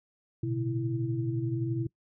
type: tone cluster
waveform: sine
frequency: 112.3 / 124 / 144.9 / 330.7 Hz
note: A2 / B2 / D3 / E4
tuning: +36 / +7 / -23 / +6 cents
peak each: -39 / -30 / -39 / -33 dBFS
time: 0.43-1.87 s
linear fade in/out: 5 ms
effects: noise-tail reverb RT60 0.1 s tail -23 dB re dry